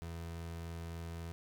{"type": "tone", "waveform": "30% pulse", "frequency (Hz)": 83.6, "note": "E2", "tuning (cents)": 25, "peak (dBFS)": -39, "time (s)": [0.02, 1.32], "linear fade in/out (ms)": 0, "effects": []}